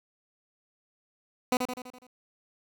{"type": "tone with echo", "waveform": "15% pulse", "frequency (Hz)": 250.9, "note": "B3", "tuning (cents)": 28, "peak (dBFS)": -16, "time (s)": [1.52, 1.57], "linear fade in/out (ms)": 2, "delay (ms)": 83, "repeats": 6, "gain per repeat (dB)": -5, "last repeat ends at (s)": 2.068, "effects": []}